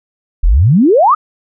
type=exponential sweep; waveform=sine; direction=up; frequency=34.65 to 1318.5 Hz; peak=-5 dBFS; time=0.43-1.15 s; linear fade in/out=10 ms; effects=none